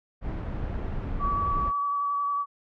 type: noise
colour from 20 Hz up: brown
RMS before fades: -31 dBFS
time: 0.21-1.73 s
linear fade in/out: 50 ms
type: tone with vibrato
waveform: sine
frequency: 1143 Hz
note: D6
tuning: 47 cents flat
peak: -24 dBFS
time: 1.19-2.46 s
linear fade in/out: 50 ms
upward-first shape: square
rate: 11 Hz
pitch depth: 11 cents each way
effects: low-pass 2000 Hz 12 dB/octave